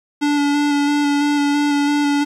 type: tone with vibrato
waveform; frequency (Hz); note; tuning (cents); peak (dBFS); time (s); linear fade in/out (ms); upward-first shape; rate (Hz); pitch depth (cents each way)
square; 289.3; D4; -26; -15; 0.21-2.25; 20; square; 3; 14
effects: low-pass 7000 Hz 12 dB/octave + 8-bit